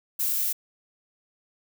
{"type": "noise", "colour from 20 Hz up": "violet", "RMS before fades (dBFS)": -26, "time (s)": [0.19, 0.53], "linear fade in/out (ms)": 10, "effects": []}